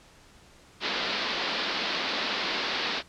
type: band-pass noise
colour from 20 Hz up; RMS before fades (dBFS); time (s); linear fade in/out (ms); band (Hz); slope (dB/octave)
white; -30; 0.8-3.03; 50; 180 to 4700; 48
effects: pink hiss -55 dBFS RMS until 3.08 s + low-pass 8000 Hz 12 dB/octave